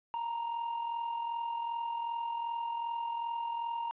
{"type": "tone with amplitude modulation", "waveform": "triangle", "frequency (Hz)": 932.3, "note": "A#5", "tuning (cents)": 0, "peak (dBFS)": -29, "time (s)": [0.14, 3.91], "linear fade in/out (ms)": 0, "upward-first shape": "sine", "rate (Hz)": 42.6, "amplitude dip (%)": 50, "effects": ["resampled to 8000 Hz", "11-bit"]}